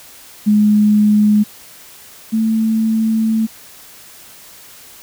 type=tone pair in turn; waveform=sine; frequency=210 / 221.7 Hz; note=G#3 / A3; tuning=+19 / +13 cents; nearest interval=minor second; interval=94 cents; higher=second; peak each=-8 / -12 dBFS; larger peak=first; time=0.46-1.44 / 2.32-3.47 s; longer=second; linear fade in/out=20 ms; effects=white hiss -40 dBFS RMS until 5.02 s